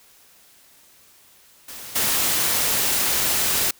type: noise with level steps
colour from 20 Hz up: white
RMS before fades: -37 / -21 dBFS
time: 1.68-3.71 s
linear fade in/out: 5 ms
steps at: 1.95 s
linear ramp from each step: 10 ms
effects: white hiss -53 dBFS RMS until 3.79 s